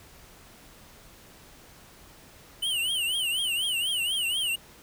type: tone with vibrato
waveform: square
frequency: 2968 Hz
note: F#7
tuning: 5 cents sharp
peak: -26 dBFS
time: 2.62-4.56 s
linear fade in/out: 10 ms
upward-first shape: triangle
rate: 4.1 Hz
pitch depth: 180 cents each way
effects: pink hiss -52 dBFS RMS until 4.82 s

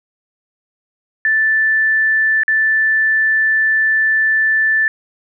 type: tone with dropouts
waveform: sine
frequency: 1760 Hz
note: A6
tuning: in tune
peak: -11 dBFS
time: 1.25-4.88 s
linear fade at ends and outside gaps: 1 ms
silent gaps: 2.434-2.48 s
effects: none

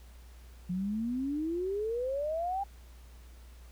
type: exponential sweep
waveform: sine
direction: up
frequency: 175.2 to 810 Hz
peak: -30 dBFS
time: 0.69-2.64 s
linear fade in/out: 10 ms
effects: added 60 Hz sine -49 dBFS peak until 3.71 s + pink hiss -61 dBFS RMS until 3.71 s

